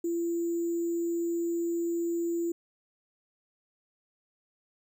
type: tone with sample-and-hold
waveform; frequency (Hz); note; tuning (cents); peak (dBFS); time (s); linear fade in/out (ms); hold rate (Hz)
sine; 339.4; F4; -49; -27; 0.04-2.52; 5; 7350
effects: none